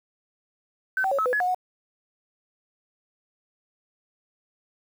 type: tone with pitch steps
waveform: sine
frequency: 1529 / 768 / 553 / 1293 / 500 / 1694 / 724 / 734 Hz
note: G6 / G5 / C#5 / E6 / B4 / G#6 / F#5 / F#5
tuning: -44 / -36 / -4 / -34 / +21 / +34 / -38 / -14 cents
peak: -21 dBFS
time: 0.97-1.546 s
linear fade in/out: 2 ms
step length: 72 ms
effects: 8-bit